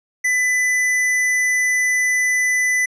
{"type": "tone", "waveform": "square", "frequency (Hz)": 2000, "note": "B6", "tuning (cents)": 21, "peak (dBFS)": -16, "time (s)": [0.24, 2.86], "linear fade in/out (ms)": 10, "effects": ["low-pass 10000 Hz 12 dB/octave"]}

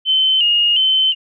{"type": "tone with vibrato", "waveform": "sine", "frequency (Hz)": 2960, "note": "F#7", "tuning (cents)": 0, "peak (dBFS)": -11, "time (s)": [0.05, 1.15], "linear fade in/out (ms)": 50, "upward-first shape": "square", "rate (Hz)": 1.4, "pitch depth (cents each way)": 63, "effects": []}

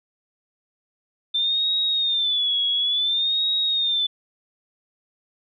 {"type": "tone with vibrato", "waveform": "sine", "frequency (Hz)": 3555, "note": "A7", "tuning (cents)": 17, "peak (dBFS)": -19, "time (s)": [1.34, 4.07], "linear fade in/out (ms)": 10, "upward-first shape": "sine", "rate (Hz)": 0.57, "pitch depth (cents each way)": 110, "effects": []}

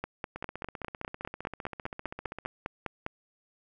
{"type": "two click trains", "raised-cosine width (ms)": 0.5, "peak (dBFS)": [-18, -23], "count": [16, 33], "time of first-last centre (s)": [[0.04, 3.064], [0.36, 2.452]], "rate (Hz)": [4.96, 15.3], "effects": []}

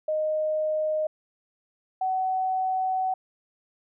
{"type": "tone pair in turn", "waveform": "sine", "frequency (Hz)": [619, 752.1], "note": ["D#5", "F#5"], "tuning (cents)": [-9, 28], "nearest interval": "minor third", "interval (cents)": 337, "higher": "second", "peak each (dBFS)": -23, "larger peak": "neither", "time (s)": [[0.08, 1.07], [2.01, 3.14]], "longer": "second", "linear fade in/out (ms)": 5, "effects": []}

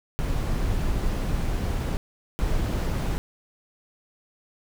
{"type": "noise bursts at uneven times", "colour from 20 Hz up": "brown", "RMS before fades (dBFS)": -25, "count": 2, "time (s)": [[0.19, 1.97], [2.39, 3.18]], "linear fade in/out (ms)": 0, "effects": []}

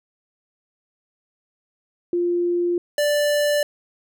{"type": "tone pair in turn", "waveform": ["sine", "square"], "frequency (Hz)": [349.2, 587.3], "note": ["F4", "D5"], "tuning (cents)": [0, 0], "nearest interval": "major sixth", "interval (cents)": 900, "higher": "second", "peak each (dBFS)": -18, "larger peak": "neither", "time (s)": [[2.13, 2.78], [2.98, 3.63]], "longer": "neither", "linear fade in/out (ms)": 2, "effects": []}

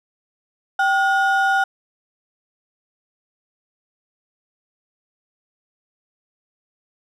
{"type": "ring-modulated tone", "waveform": "triangle", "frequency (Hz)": 1108.7, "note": "C#6", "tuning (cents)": 0, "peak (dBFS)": -10, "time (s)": [0.79, 1.64], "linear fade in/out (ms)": 5, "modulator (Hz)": 330, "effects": []}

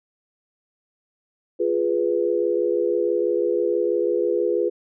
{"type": "chord", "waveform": "sine", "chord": "F diminished", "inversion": "none", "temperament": "equal", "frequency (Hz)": [349.2, 415.3, 493.9], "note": ["F4", "Ab4", "Cb5"], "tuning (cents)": [0, 0, 0], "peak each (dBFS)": -23, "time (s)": [1.59, 4.7], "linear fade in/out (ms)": 20, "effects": []}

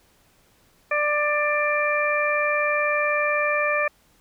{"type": "harmonic tone", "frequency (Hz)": 592, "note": "D5", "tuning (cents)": 14, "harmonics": [1, 2, 3, 4], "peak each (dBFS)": [-24, -26, -26, -25], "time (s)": [0.91, 3.88], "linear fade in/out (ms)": 5, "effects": ["pink hiss -60 dBFS RMS until 4.2 s"]}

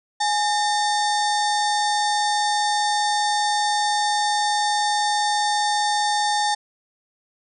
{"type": "harmonic tone with a mistuned harmonic", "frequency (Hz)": 905, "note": "A5", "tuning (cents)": 48, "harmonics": [1, 2, 4, 5, 6, 7, 8, 9, 10], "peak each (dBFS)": [-20, -28, -29, -31, -32, -35, -37, -38, -38], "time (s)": [0.2, 6.55], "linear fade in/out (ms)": 10, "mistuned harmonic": 1, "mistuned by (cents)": -140, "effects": []}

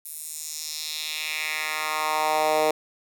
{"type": "tone with high-pass filter sweep", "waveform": "10% pulse", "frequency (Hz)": 154.8, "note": "D#3", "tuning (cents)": -9, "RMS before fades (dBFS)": -27, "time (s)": [0.05, 2.71], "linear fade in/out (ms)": 2, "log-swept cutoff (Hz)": [11000, 500], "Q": 2, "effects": []}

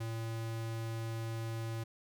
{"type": "tone", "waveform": "square", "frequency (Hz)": 113.5, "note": "A#2", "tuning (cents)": -46, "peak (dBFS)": -37, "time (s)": [0, 1.84], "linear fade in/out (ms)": 10, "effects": []}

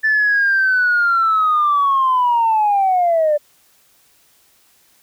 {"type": "linear sweep", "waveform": "sine", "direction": "down", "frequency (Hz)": [1762, 583], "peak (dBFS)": -11, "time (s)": [0.03, 3.38], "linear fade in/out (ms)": 20, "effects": ["tanh soft clip ceiling -8 dBFS", "white hiss -55 dBFS RMS until 5.02 s"]}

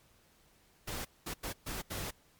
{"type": "noise bursts at uneven times", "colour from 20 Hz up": "pink", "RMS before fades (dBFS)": -39, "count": 5, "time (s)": [[0.87, 1.05], [1.26, 1.34], [1.43, 1.53], [1.66, 1.82], [1.9, 2.11]], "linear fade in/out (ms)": 10, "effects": ["pink hiss -66 dBFS RMS until 2.39 s", "MP3 96 kbps"]}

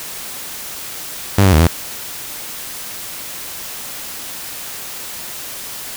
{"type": "tone with pitch steps", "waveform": "sawtooth", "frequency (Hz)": [99.5, 94.8, 77.6, 83.8], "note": ["G2", "F#2", "D#2", "E2"], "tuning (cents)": [26, 43, -4, 29], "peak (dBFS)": -4, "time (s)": [1.38, 1.672], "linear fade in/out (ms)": 5, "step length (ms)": 73, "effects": ["white hiss -29 dBFS RMS until 5.96 s"]}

